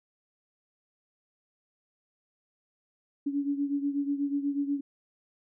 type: beating tone pair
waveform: sine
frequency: 281.6 / 289.8 Hz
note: C#4 / D4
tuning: +27 / -23 cents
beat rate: 8.2 Hz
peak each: -28 / -33 dBFS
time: 3.26-4.81 s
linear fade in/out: 10 ms
effects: none